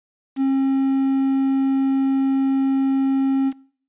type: tone with quantisation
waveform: triangle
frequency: 269.3 Hz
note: C#4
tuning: 50 cents flat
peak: -14 dBFS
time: 0.36-3.53 s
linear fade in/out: 50 ms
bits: 7
effects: noise-tail reverb RT60 0.5 s tail -21 dB re dry + resampled to 8000 Hz